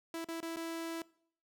sawtooth tone with dropouts, 330 Hz, E4, 2 cents sharp, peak -34 dBFS, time 0.14-1.02 s, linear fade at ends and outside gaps 2 ms, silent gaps 0.245-0.286 / 0.404-0.428 / 0.561-0.568 s, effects noise-tail reverb RT60 0.6 s tail -22 dB re dry

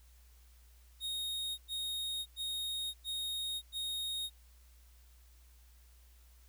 45% pulse tone bursts, 3729 Hz, A#7, in tune, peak -36 dBFS, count 5, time 1-4.3 s, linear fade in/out 50 ms, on 580 ms, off 100 ms, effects added 60 Hz sine -58 dBFS peak until 6.48 s + white hiss -68 dBFS RMS until 6.48 s

